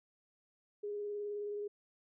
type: tone with vibrato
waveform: sine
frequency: 412.7 Hz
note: G#4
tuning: 11 cents flat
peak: -37 dBFS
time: 0.83-1.68 s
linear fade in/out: 10 ms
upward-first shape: sine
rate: 19 Hz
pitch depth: 17 cents each way
effects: none